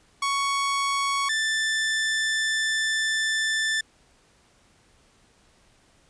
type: tone pair in turn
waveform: sawtooth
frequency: 1113 / 1766.8 Hz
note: C#6 / A6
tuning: +7 / +7 cents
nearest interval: minor sixth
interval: 800 cents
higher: second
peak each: -19 dBFS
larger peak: neither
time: 0.22-1.29 / 1.29-3.81 s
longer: second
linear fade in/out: 5 ms
effects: pink hiss -60 dBFS RMS until 6.09 s + resampled to 22050 Hz